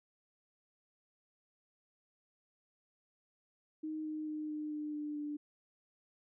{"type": "tone with pitch steps", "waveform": "sine", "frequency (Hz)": [311.1, 308.4, 305.8, 303.1, 300.5, 297.9, 295.3], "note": ["D#4", "D#4", "D#4", "D#4", "D4", "D4", "D4"], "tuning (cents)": [0, -15, -30, -45, 40, 25, 10], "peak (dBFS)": -37, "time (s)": [3.83, 5.37], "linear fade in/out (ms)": 10, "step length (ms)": 220, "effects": []}